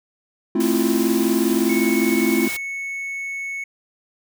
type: chord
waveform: triangle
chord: F major seventh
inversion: first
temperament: equal with one note detuned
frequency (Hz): 220 / 264.2 / 329.6 / 349.2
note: A3 / C4 / E4 / F4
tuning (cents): 0 / +17 / 0 / 0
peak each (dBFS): -20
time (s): 0.55-2.48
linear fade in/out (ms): 5
type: noise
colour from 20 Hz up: white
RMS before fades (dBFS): -30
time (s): 0.6-2.57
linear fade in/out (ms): 5
type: tone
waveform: triangle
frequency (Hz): 2208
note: C#7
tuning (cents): -7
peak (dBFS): -24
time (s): 1.69-3.64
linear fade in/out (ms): 5
effects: none